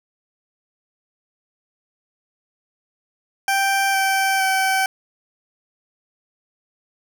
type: tone with pitch steps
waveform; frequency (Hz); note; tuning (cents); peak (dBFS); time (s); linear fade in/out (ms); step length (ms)
20% pulse; 784 / 775.4 / 767; G5 / G5 / G5; 0 / -19 / -38; -12; 3.48-4.86; 2; 460
effects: none